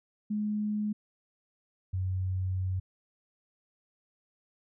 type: tone pair in turn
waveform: sine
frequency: 210.4 / 93.21 Hz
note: G#3 / F#2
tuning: +23 / +13 cents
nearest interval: octave + major second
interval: 1410 cents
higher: first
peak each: -28 dBFS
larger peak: neither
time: 0.3-0.93 / 1.93-2.8 s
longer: second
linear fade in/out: 10 ms
effects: none